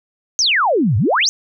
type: exponential two-way sweep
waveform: sine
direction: down then up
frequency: 6590 to 92.5 to 6590 Hz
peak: -12 dBFS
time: 0.39-1.29 s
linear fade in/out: 0 ms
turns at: 0.97 s
effects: none